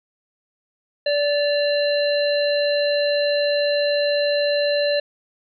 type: harmonic tone with a mistuned harmonic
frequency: 581 Hz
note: D5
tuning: 19 cents flat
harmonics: 1 / 3 / 5 / 7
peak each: -18 / -29 / -31 / -26 dBFS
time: 1.06-5 s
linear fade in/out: 5 ms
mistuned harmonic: 5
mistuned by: -82 cents
effects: none